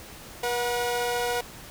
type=tone pair together; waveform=sawtooth; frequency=481.9 / 730 Hz; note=B4 / F#5; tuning=-43 / -24 cents; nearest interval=perfect fifth; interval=719 cents; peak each=-23 / -26 dBFS; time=0.43-1.41 s; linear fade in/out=5 ms; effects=pink hiss -44 dBFS RMS until 1.7 s